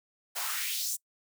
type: noise with high-pass filter sweep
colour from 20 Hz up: white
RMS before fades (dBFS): -33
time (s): 0.35-0.97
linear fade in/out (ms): 20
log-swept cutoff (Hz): 650 to 7900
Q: 2.2
effects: noise-tail reverb RT60 0.1 s tail -24 dB re dry